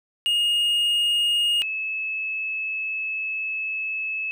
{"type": "tone pair in turn", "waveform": ["triangle", "sine"], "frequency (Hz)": [2854, 2598], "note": ["F7", "E7"], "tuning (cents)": [37, -26], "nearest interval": "major second", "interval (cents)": 163, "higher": "first", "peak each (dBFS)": [-17, -25], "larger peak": "first", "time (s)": [[0.26, 1.62], [1.62, 4.31]], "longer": "second", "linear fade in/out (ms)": 0, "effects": []}